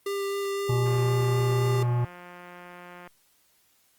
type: tone with vibrato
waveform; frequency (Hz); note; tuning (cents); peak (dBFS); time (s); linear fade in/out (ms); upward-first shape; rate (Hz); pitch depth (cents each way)
square; 397.7; G4; +25; -28; 0.06-1.83; 5; sine; 3.9; 8
type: harmonic tone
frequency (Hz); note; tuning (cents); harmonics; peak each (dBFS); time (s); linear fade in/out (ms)
121.3; B2; -31; 1 / 3 / 5 / 7 / 9 / 10; -22 / -37 / -43 / -38 / -44 / -50; 0.69-2.05; 5
type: click train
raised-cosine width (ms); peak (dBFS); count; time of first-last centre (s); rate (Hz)
0.5; -30; 393; 0.86-3.075; 177
effects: white hiss -65 dBFS RMS until 3.98 s + Opus 32 kbps